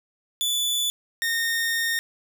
sawtooth tone pair in turn, 3472 / 1839.2 Hz, A7 / A#6, -24 / -24 cents, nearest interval major seventh, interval 1100 cents, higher first, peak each -19 dBFS, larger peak neither, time 0.41-0.9 / 1.22-1.99 s, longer second, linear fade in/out 0 ms, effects none

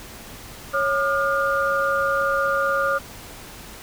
sine tone cluster, 552 / 1206 / 1421 Hz, C#5 / D6 / F6, -7 / +46 / +30 cents, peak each -23 dBFS, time 0.73-2.99 s, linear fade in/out 20 ms, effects pink hiss -40 dBFS RMS until 3.82 s

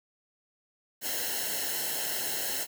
white noise with comb filter, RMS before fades -32 dBFS, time 1.01-2.67 s, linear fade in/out 50 ms, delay 0.84 ms, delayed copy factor -0.8, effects none

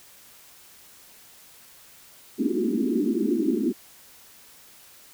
pink band-pass noise, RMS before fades -24 dBFS, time 2.38-3.73 s, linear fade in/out 20 ms, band 210 to 390 Hz, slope 96 dB/octave, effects white hiss -51 dBFS RMS until 5.13 s

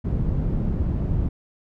white low-pass noise, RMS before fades -23 dBFS, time 0.04-1.29 s, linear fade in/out 10 ms, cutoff 130 Hz, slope 12 dB/octave, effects none

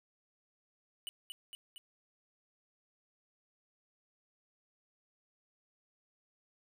square tone with echo, 2960 Hz, F#7, in tune, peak -40 dBFS, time 1.07-1.09 s, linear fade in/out 0 ms, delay 230 ms, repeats 3, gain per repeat -3 dB, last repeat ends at 1.78 s, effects none

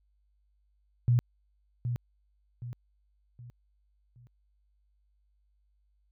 sine tone with echo, 121 Hz, B2, 35 cents flat, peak -20 dBFS, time 1.08-1.19 s, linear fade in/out 0 ms, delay 770 ms, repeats 4, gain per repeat -8 dB, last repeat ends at 4.27 s, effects added 50 Hz sine -67 dBFS peak until 6.11 s

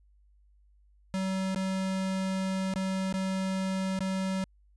square tone with dropouts, 190 Hz, F#3, 46 cents sharp, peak -29 dBFS, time 1.14-4.44 s, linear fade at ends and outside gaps 0 ms, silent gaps 1.547-1.56 / 2.738-2.759 / 3.126-3.14 / 3.99-4.006 s, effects added 50 Hz sine -59 dBFS peak until 4.76 s + resampled to 22050 Hz

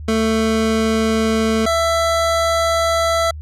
25% pulse tone pair in turn, 221.8 / 664.6 Hz, A3 / E5, +14 / +14 cents, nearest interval octave + perfect fifth, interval 1900 cents, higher second, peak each -11 dBFS, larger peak neither, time 0.08-1.66 / 1.66-3.31 s, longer second, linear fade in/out 5 ms, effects added 76 Hz sine -28 dBFS peak until 3.41 s + low-pass 9000 Hz 12 dB/octave

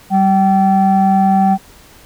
sine tone pair together, 193.6 / 770.6 Hz, G3 / G5, -21 / -30 cents, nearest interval 2 octaves, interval 2391 cents, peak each -10 dBFS, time 0.1-1.58 s, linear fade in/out 50 ms, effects tanh soft clip ceiling -4 dBFS + pink hiss -43 dBFS RMS until 2.05 s

